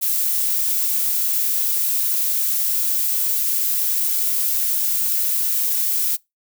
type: noise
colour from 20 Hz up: violet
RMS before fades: -20 dBFS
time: 0.01-6.17 s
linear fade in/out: 20 ms
effects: noise-tail reverb RT60 0.2 s tail -24 dB re dry